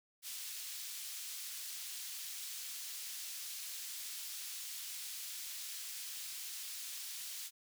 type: high-pass noise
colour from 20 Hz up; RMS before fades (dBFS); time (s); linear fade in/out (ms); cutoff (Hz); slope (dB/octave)
pink; -45; 0.22-7.51; 50; 3800; 12
effects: none